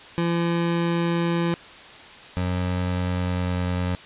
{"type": "tone pair in turn", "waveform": "25% pulse", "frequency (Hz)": [170, 90.05], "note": ["F3", "F#2"], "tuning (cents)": [-46, -46], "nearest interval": "major seventh", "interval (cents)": 1100, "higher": "first", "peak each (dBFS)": [-17, -19], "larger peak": "first", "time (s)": [[0.18, 1.54], [2.37, 3.95]], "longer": "second", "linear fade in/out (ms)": 0, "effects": ["white hiss -43 dBFS RMS until 4.05 s", "resampled to 8000 Hz"]}